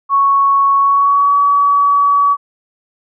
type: tone with pitch glide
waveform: sine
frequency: 1108.7 to 1137.2 Hz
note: C#6 to C#6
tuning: 0 to +44 cents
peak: -8 dBFS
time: 0.09-2.37 s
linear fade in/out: 50 ms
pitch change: +44 cents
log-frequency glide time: 0.78-1.36 s
effects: none